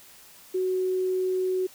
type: tone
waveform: sine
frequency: 371.5 Hz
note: F#4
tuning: 7 cents sharp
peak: -23 dBFS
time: 0.54-1.67 s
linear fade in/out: 10 ms
effects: white hiss -51 dBFS RMS until 1.74 s